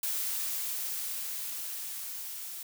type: noise with level ramp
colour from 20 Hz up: blue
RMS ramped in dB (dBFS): -32 to -41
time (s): 0.03-2.63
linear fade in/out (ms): 2
effects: none